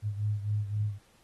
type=beating tone pair; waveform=sine; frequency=103.7 / 107.5 Hz; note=G#2 / A2; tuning=-2 / -40 cents; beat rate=3.8 Hz; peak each=-29 / -34 dBFS; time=0.02-0.99 s; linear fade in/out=50 ms; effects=pink hiss -64 dBFS RMS until 1.23 s + AAC 32 kbps